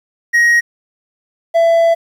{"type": "tone pair in turn", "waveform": "triangle", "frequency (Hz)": [1885, 667.8], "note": ["A#6", "E5"], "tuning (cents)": [19, 22], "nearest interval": "octave + tritone", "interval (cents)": 1797, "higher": "first", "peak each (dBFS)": -6, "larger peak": "neither", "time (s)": [[0.33, 0.61], [1.54, 1.95]], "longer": "second", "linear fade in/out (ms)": 20, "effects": ["8-bit"]}